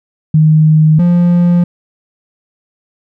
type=tone pair in turn; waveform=sine / triangle; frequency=155.56 / 174.61 Hz; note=D#3 / F3; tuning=0 / 0 cents; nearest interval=major second; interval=200 cents; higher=second; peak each=-4 dBFS; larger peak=neither; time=0.34-0.99 / 0.99-1.64 s; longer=neither; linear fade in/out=5 ms; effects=none